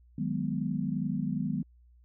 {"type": "chord", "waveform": "sine", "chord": "G# minor seventh", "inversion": "second", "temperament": "equal", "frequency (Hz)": [155.56, 185, 207.7, 246.9], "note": ["D#3", "F#3", "G#3", "B3"], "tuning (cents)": [0, 0, 0, 0], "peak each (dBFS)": -34, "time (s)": [0.18, 1.63], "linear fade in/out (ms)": 5, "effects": ["added 60 Hz sine -56 dBFS peak until 2.04 s"]}